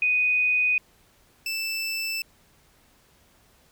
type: tone pair in turn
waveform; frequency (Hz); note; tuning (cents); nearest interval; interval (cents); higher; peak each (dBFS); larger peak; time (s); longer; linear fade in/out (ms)
sine / 25% pulse; 2489 / 2647; D#7 / E7; 0 / +7; minor second; 107; second; -19 / -23; first; 0.02-0.78 / 1.46-2.22; neither; 2
effects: pink hiss -60 dBFS RMS until 3.71 s

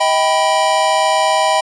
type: chord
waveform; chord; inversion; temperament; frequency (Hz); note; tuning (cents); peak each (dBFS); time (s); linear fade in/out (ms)
square; Eb augmented; none; equal with one note detuned; 634.2 / 784 / 987.8; Eb5 / G5 / B5; +33 / 0 / 0; -17; 0-1.61; 10
effects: resampled to 22050 Hz

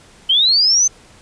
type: linear sweep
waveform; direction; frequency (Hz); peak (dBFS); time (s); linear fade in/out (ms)
sine; up; 3023 to 6280; -10; 0.29-0.88; 10
effects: pink hiss -46 dBFS RMS until 1.21 s + resampled to 22050 Hz

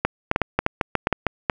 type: clicks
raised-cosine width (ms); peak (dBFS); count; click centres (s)
0.5; -3; 12; 0.05 / 0.314 / 0.361 / 0.417 / 0.59 / 0.664 / 0.812 / 0.953 / 1.071 / 1.127 / 1.267 / 1.498
effects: none

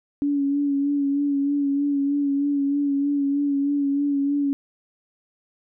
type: tone with vibrato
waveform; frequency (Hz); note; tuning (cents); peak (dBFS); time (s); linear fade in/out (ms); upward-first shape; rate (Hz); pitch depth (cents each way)
sine; 282.8; C#4; +35; -19; 0.22-4.53; 0; sine; 3.2; 29
effects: none

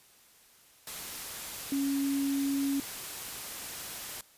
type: tone in noise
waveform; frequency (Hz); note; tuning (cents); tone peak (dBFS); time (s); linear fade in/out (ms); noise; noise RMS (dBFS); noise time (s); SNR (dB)
sine; 277.2; C#4; 0; -27; 1.72-2.8; 2; white; -40; 0.87-4.21; +10
effects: white hiss -60 dBFS RMS until 4.37 s + resampled to 32000 Hz

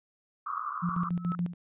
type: band-pass noise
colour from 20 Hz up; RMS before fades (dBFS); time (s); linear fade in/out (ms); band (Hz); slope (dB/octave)
pink; -35; 0.46-1.09; 5; 1100 to 1300; 96
type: tone with tremolo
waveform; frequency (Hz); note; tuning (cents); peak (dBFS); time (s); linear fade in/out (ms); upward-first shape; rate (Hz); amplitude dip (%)
sine; 174.61; F3; 0; -26; 0.82-1.54; 20; square; 7; 70
type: tone with exponential growth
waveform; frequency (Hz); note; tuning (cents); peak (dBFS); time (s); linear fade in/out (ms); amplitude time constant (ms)
sine; 1300; E6; -24; -31; 1.06-1.35; 1; 63
effects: resampled to 8000 Hz

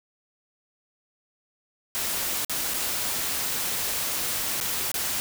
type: noise with dropouts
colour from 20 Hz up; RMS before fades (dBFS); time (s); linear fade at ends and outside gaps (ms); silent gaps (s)
white; -28; 1.95-5.2; 0; 2.448-2.496 / 2.738-2.742 / 4.602-4.611 / 4.916-4.942
effects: none

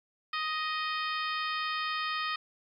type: harmonic tone with a mistuned harmonic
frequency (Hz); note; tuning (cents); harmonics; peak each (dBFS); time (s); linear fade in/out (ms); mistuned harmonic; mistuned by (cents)
624; D#5; +5; 2 / 3 / 4 / 5 / 6 / 7 / 8; -33 / -37 / -39 / -41 / -43 / -44 / -45; 0.33-2.36; 5; 6; -31
effects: 11-bit

